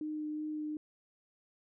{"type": "tone with vibrato", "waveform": "sine", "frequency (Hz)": 304.9, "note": "D#4", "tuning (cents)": -35, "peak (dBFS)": -35, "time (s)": [0.01, 0.77], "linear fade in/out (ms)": 2, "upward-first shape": "sine", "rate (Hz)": 2.7, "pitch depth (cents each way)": 10, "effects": []}